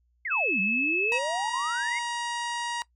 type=exponential two-way sweep; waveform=sine; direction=down then up; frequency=2219 to 185 to 2219 Hz; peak=-29 dBFS; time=0.25-1.99 s; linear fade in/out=5 ms; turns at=0.6 s
type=tone; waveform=sine; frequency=2600 Hz; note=E7; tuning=24 cents flat; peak=-24 dBFS; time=0.3-1.19 s; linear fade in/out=20 ms
type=harmonic tone; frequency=949 Hz; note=A#5; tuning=31 cents sharp; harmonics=1 / 2 / 3 / 4 / 5 / 6 / 7 / 8 / 9 / 10; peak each=-30 / -36 / -40 / -42 / -44 / -46 / -47 / -48 / -49 / -50 dBFS; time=1.12-2.82 s; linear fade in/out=0 ms
effects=noise-tail reverb RT60 0.1 s tail -20 dB re dry + added 60 Hz sine -65 dBFS peak until 2.95 s